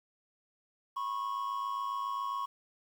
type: tone pair together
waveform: triangle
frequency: 987.8 / 1095.1 Hz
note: B5 / C#6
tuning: 0 / -21 cents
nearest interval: major second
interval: 179 cents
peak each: -37 / -32 dBFS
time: 0.96-2.46 s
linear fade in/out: 10 ms
effects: 10-bit